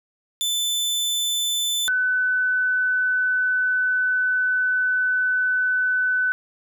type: tone pair in turn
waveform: sawtooth / sine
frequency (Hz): 3520 / 1504.1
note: A7 / F#6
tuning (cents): 0 / +28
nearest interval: octave + minor third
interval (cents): 1472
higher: first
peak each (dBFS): -18 / -18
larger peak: neither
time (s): 0.41-1.88 / 1.88-6.32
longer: second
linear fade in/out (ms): 0
effects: none